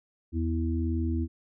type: harmonic tone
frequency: 82 Hz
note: E2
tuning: 9 cents flat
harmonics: 1 / 3 / 4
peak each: -27 / -32 / -33 dBFS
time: 0.32-1.28 s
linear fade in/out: 50 ms
effects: none